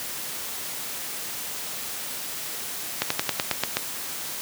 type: slowing click train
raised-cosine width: 0.2 ms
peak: -4 dBFS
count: 8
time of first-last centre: 3.02-3.77 s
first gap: 84 ms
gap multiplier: 1.08
effects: white hiss -33 dBFS RMS until 4.41 s + high-pass 100 Hz 12 dB/octave